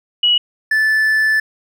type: tone pair in turn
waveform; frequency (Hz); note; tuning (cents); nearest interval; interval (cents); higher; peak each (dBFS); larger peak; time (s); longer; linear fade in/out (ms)
sine / triangle; 2923 / 1749.6; F#7 / A6; -22 / -10; major sixth; 888; first; -10; neither; 0.23-0.38 / 0.71-1.4; second; 5
effects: none